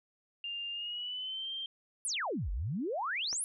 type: tone with pitch glide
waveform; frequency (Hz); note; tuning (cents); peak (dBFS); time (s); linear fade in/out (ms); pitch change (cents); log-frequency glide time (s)
sine; 2801 to 3162; F7 to G7; +4 to +14; -36; 0.44-1.66; 2; +210; 0.72-1.5
type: exponential two-way sweep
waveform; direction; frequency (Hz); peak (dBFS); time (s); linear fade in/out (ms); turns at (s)
sine; down then up; 11220 to 43.43 to 11210; -32; 2.05-3.44; 0; 2.51
type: click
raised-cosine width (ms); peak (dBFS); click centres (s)
0.5; -30; 3.329
effects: none